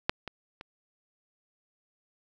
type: clicks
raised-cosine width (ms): 0.3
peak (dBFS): -7 / -21 / -26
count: 3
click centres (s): 0.095 / 0.277 / 0.611
effects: none